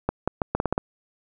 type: clicks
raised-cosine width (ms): 1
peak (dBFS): -8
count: 8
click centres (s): 0.09 / 0.276 / 0.418 / 0.55 / 0.601 / 0.657 / 0.726 / 0.779
effects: none